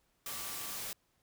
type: tone in noise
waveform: sine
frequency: 1162 Hz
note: D6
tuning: 19 cents flat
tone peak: -52 dBFS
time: 0.26-0.77 s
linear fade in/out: 2 ms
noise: white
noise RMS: -41 dBFS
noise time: 0.26-0.93 s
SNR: -14 dB
effects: pink hiss -75 dBFS RMS until 1.22 s